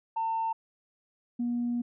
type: tone pair in turn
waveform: sine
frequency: 900 / 240.1 Hz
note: A5 / B3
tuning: +39 / -49 cents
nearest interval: octave + major seventh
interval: 2288 cents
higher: first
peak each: -26 dBFS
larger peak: neither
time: 0.16-0.53 / 1.39-1.82 s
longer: second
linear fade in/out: 10 ms
effects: tanh soft clip ceiling -23 dBFS